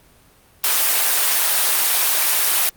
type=high-pass noise; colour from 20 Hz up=white; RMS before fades=-17 dBFS; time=0.64-2.69 s; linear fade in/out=0 ms; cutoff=620 Hz; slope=12 dB/octave; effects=pink hiss -52 dBFS RMS until 2.76 s + Opus 32 kbps